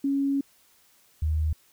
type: tone pair in turn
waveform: sine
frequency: 277.2 / 77.79 Hz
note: C#4 / D#2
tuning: 0 / 0 cents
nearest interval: octave + minor seventh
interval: 2200 cents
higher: first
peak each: -22 dBFS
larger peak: neither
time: 0.04-0.41 / 1.22-1.53 s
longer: first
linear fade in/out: 5 ms
effects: white hiss -61 dBFS RMS until 1.72 s